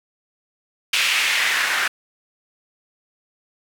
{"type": "noise with band-pass filter sweep", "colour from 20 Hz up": "white", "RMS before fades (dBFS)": -20, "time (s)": [0.93, 1.88], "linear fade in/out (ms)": 5, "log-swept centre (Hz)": [2700, 1600], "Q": 2.2, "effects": []}